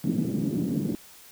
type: band-pass noise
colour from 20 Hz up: white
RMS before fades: -27 dBFS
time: 0.04-0.95 s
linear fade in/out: 0 ms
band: 150 to 270 Hz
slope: 24 dB/octave
effects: white hiss -50 dBFS RMS until 1.31 s